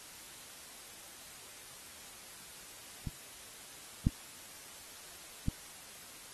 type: clicks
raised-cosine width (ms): 5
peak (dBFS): -26 / -14 / -19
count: 3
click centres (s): 3.072 / 4.069 / 5.484
effects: white hiss -51 dBFS RMS until 6.33 s + AAC 32 kbps